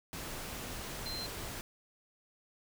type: tone in noise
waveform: sine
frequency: 4124 Hz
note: C8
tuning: 26 cents flat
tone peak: -39 dBFS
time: 1.06-1.26 s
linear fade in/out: 0 ms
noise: pink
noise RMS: -42 dBFS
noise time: 0.13-1.61 s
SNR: 0 dB
effects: none